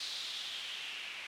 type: noise with low-pass filter sweep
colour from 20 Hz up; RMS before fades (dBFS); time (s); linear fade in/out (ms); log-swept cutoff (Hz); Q
blue; -42; 0-1.27; 5; 4100 to 2500; 3.8
effects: none